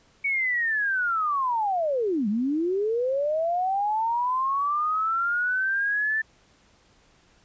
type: linear two-way sweep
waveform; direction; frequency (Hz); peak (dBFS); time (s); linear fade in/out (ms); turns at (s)
sine; down then up; 2253 to 196 to 1776; -22; 0.24-6.22; 10; 2.28
effects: pink hiss -60 dBFS RMS until 7.44 s + resampled to 16000 Hz